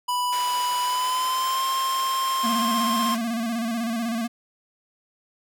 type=tone with pitch glide; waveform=square; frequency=987.8 to 1058.7 Hz; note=B5 to C6; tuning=0 to +20 cents; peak=-23 dBFS; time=0.08-3.15 s; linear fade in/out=10 ms; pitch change=+120 cents; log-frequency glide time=0.83-1.63 s
type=band-pass noise; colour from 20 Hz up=pink; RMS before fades=-36 dBFS; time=0.32-3.17 s; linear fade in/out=10 ms; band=830 to 12000 Hz; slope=12 dB/octave
type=tone with vibrato; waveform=square; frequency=230.1 Hz; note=A#3; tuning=22 cents flat; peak=-25 dBFS; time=2.43-4.28 s; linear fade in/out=20 ms; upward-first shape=square; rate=16 Hz; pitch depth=54 cents each way
effects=none